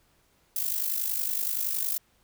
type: noise with amplitude modulation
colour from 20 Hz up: violet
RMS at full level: -26 dBFS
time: 0.56-1.98 s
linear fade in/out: 2 ms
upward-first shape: sine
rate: 50.7 Hz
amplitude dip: 70%
effects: pink hiss -66 dBFS RMS until 2.23 s